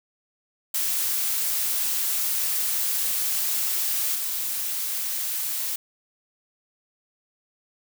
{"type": "noise with level steps", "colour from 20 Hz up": "blue", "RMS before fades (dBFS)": [-25, -28], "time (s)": [0.74, 5.76], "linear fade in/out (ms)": 5, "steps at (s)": 4.15, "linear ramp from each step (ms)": 5, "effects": []}